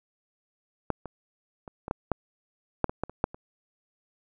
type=clicks; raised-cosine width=1 ms; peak=-11 / -23 / -27 / -21 / -13 / -10 / -7 / -19 / -14 / -27 / -8 / -27 dBFS; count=12; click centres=0.903 / 1.057 / 1.678 / 1.881 / 1.911 / 2.117 / 2.843 / 2.895 / 3.036 / 3.096 / 3.241 / 3.345 s; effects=none